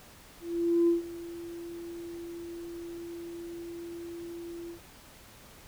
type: tone with ADSR envelope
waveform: sine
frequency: 340.5 Hz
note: F4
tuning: 44 cents flat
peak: -19 dBFS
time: 0.4-4.8 s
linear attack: 480 ms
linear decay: 140 ms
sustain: -19 dB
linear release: 100 ms
effects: tanh soft clip ceiling -16 dBFS + pink hiss -53 dBFS RMS until 5.67 s